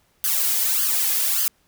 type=noise with flanger; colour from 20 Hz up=blue; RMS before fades=-21 dBFS; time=0.24-1.48 s; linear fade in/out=0 ms; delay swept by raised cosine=0.63 to 2.43 ms; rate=1.7 Hz; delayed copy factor=+0.85; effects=pink hiss -63 dBFS RMS until 1.67 s